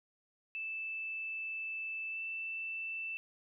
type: tone with pitch glide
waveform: sine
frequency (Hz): 2637 to 2657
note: E7 to E7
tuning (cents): 0 to +13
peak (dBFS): -37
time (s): 0.55-3.17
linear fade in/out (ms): 0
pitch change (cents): +13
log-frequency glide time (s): 2.1-2.2
effects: none